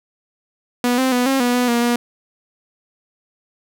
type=tone with pitch steps; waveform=sawtooth; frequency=244.7 / 260.6 / 246.9 / 269 / 244 / 247.1 / 236.9 / 239.7 Hz; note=B3 / C4 / B3 / C4 / B3 / B3 / A#3 / A#3; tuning=-16 / -7 / 0 / +48 / -21 / +1 / +28 / +48 cents; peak=-11 dBFS; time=0.84-1.96 s; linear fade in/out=2 ms; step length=140 ms; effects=none